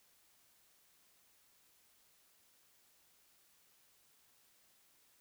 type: silence
effects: white hiss -70 dBFS RMS until 5.2 s